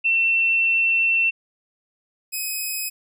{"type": "tone pair in turn", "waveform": ["sine", "5% pulse"], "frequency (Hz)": [2696, 2534], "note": ["E7", "D#7"], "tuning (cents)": [38, 31], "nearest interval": "minor second", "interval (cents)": 107, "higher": "first", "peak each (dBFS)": -16, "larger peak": "neither", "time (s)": [[0.04, 1.31], [2.32, 2.9]], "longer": "first", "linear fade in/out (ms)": 20, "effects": []}